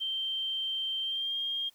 sine tone with pitch glide, 3136 to 3219 Hz, G7 to G7, 0 to +45 cents, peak -30 dBFS, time 0-1.7 s, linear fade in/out 20 ms, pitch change +45 cents, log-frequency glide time 1.02-1.37 s, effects white hiss -65 dBFS RMS until 1.74 s

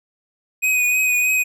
square tone with vibrato, 2497 Hz, D#7, 6 cents sharp, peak -16 dBFS, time 0.62-1.44 s, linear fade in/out 20 ms, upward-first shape triangle, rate 3.2 Hz, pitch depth 29 cents each way, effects none

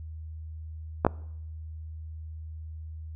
clicks, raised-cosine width 1 ms, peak -6 dBFS, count 2, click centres 1.049 / 1.066 s, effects noise-tail reverb RT60 0.8 s tail -24 dB re dry + added 79 Hz sine -37 dBFS peak until 3.15 s

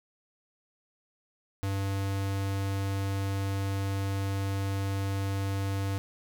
square tone, 98 Hz, G2, in tune, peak -29 dBFS, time 1.63-5.98 s, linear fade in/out 0 ms, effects none

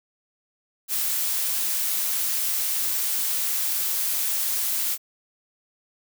blue noise, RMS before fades -25 dBFS, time 0.88-4.98 s, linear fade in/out 50 ms, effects none

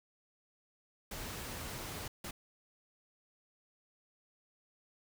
pink noise bursts at uneven times, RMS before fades -43 dBFS, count 2, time 1.11-2.08 / 2.24-2.31 s, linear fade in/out 5 ms, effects none

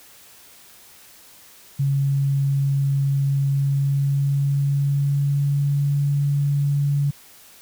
sine tone with pitch glide, 138.59 to 142.49 Hz, C#3 to C#3, 0 to +48 cents, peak -17 dBFS, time 1.79-7.11 s, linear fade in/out 10 ms, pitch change +48 cents, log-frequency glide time 3.47-5.98 s, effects white hiss -48 dBFS RMS until 7.61 s

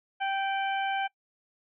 harmonic tone with a mistuned harmonic, 782 Hz, G5, 4 cents flat, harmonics 1 / 2 / 3 / 4, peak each -28 / -34 / -38 / -40 dBFS, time 0.2-1.08 s, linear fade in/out 20 ms, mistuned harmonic 4, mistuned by -43 cents, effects noise-tail reverb RT60 0.1 s tail -23 dB re dry

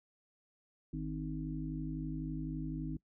harmonic tone, 51.91 Hz, G#1, in tune, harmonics 1 / 3 / 5 / 6, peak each -43 / -40 / -42 / -43 dBFS, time 0.93-2.97 s, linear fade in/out 5 ms, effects noise-tail reverb RT60 0.1 s tail -22 dB re dry

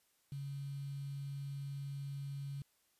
sine tone with quantisation, 139.6 Hz, C#3, 13 cents sharp, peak -40 dBFS, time 0.32-2.62 s, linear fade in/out 2 ms, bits 10, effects white hiss -75 dBFS RMS until 2.99 s + resampled to 32000 Hz

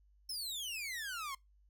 sawtooth exponential sweep, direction down, 5400 to 1046.5 Hz, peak -36 dBFS, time 0.29-1.35 s, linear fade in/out 5 ms, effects noise-tail reverb RT60 0.2 s tail -25 dB re dry + added 50 Hz sine -64 dBFS peak until 1.69 s

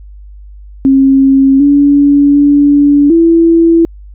sine tone with pitch steps, 269.9 / 285.2 / 287.6 / 332.6 Hz, C#4 / C#4 / D4 / E4, -46 / +49 / -36 / +16 cents, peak -3 dBFS, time 0.85-3.85 s, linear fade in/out 0 ms, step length 750 ms, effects added 50 Hz sine -29 dBFS peak until 4.14 s

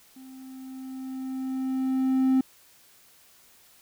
triangle tone with level ramp, 262.1 Hz, C4, 3 cents sharp, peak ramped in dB -42 to -15 dBFS, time 0.16-2.41 s, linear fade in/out 5 ms, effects tanh soft clip ceiling -11 dBFS + white hiss -57 dBFS RMS until 3.81 s

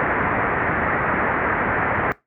white low-pass noise, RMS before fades -21 dBFS, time 0-2.12 s, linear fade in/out 0 ms, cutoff 2000 Hz, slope 48 dB/octave, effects noise-tail reverb RT60 0.2 s tail -20 dB re dry + high-pass 60 Hz 12 dB/octave

